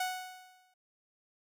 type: tone with exponential decay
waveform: sawtooth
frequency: 739 Hz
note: F#5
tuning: 2 cents flat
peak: -26 dBFS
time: 0-0.74 s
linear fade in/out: 5 ms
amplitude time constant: 160 ms
effects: none